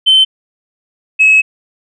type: tone pair in turn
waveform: sine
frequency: 3079 / 2573 Hz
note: G7 / E7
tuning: -32 / -43 cents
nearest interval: minor third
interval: 311 cents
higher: first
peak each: -3 dBFS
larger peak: neither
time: 0.06-0.25 / 1.19-1.42 s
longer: second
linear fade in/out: 20 ms
effects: tanh soft clip ceiling -1 dBFS